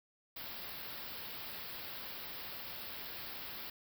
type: band-stop noise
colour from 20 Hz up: white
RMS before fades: -45 dBFS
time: 0.36-3.7 s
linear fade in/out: 5 ms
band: 5200 to 13000 Hz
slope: 96 dB/octave
effects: none